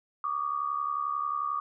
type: tone pair together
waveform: sine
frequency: 1143 / 1214.2 Hz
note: D6 / D#6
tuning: -47 / -43 cents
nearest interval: minor second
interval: 104 cents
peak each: -31 / -31 dBFS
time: 0.24-1.6 s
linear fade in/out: 2 ms
effects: none